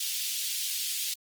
pink high-pass noise, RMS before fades -32 dBFS, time 0-1.14 s, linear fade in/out 5 ms, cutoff 3000 Hz, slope 24 dB/octave, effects Opus 24 kbps

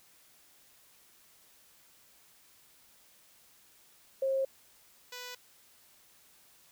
sine / 5% pulse tone pair in turn, 536 / 494.5 Hz, C5 / B4, +42 / +2 cents, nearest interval minor second, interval 140 cents, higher first, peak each -27 / -30 dBFS, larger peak first, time 4.22-4.45 / 5.12-5.35 s, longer neither, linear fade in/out 5 ms, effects white hiss -62 dBFS RMS until 6.71 s

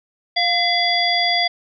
harmonic tone with a mistuned harmonic, 680 Hz, F5, 46 cents flat, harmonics 1 / 3 / 5 / 7, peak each -21 / -21 / -21 / -21 dBFS, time 0.36-1.48 s, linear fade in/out 10 ms, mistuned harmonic 1, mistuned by +57 cents, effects none

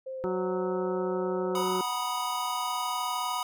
sine tone with vibrato, 523.3 Hz, C5, in tune, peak -34 dBFS, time 0.06-1.63 s, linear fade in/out 10 ms, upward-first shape sine, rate 4.6 Hz, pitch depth 9 cents each way
harmonic tone, 185 Hz, F#3, in tune, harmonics 1 / 2 / 3 / 4 / 5 / 6 / 7 / 8, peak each -35 / -29 / -44 / -43 / -39 / -51 / -40 / -52 dBFS, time 0.24-1.81 s, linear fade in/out 0 ms
square chord, B major seventh, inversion second, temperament equal with one note detuned, 740 / 948.1 / 987.8 / 1244.5 Hz, F#5 / A#5 / B5 / D#6, 0 / +29 / 0 / 0 cents, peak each -37 / -38 / -33 / -35 dBFS, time 1.55-3.43 s, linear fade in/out 2 ms
effects none

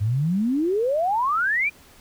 sine exponential sweep, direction up, 97.6 to 2456 Hz, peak -19 dBFS, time 0-1.7 s, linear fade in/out 20 ms, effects pink hiss -51 dBFS RMS until 2 s

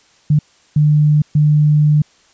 sine tone bursts at uneven times, 150 Hz, D3, 37 cents sharp, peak -8 dBFS, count 3, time 0.3-0.39 / 0.76-1.22 / 1.35-2.02 s, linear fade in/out 5 ms, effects white hiss -52 dBFS RMS until 2.33 s + resampled to 16000 Hz

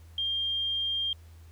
sine tone, 3200 Hz, G7, 35 cents sharp, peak -27 dBFS, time 0.18-1.13 s, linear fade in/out 2 ms, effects added 82 Hz sine -48 dBFS peak until 1.51 s + pink hiss -62 dBFS RMS until 1.51 s

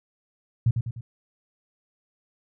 sine tone with echo, 116.54 Hz, A#2, in tune, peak -16 dBFS, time 0.66-0.71 s, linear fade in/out 5 ms, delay 100 ms, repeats 3, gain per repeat -6 dB, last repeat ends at 1.01 s, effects none

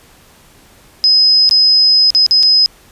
sine tone with dropouts, 5060 Hz, D#8, 28 cents sharp, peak -6 dBFS, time 1.04-2.66 s, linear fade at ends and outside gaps 0 ms, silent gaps 1.492-1.511 / 2.104-2.149 / 2.264-2.31 / 2.428-2.432 s, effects pink hiss -45 dBFS RMS until 2.91 s + resampled to 32000 Hz

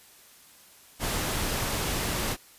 pink noise, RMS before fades -29 dBFS, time 0.99-2.37 s, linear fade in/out 50 ms, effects white hiss -54 dBFS RMS until 2.58 s + resampled to 32000 Hz

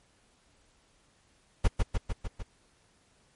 brown noise with echo, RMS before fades -21 dBFS, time 1.64-1.68 s, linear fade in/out 10 ms, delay 150 ms, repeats 5, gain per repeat -3 dB, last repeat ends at 2.43 s, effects pink hiss -66 dBFS RMS until 3.35 s + MP3 48 kbps

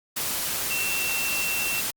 sine tone in noise, 2705 Hz, E7, 44 cents sharp, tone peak -27 dBFS, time 0.7-1.81 s, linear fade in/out 10 ms, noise white, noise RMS -28 dBFS, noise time 0.16-1.91 s, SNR -2 dB, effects Opus 48 kbps

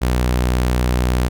sawtooth tone, 61.74 Hz, B1, in tune, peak -11 dBFS, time 0.01-1.29 s, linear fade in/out 20 ms, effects none

